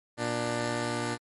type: tone pair together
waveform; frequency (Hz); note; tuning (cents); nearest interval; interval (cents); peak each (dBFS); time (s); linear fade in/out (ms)
10% pulse; 118.76 / 296.6; A#2 / D4; +33 / +17; octave + major third; 1584; -23 / -24; 0.17-1.18; 50
effects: MP3 48 kbps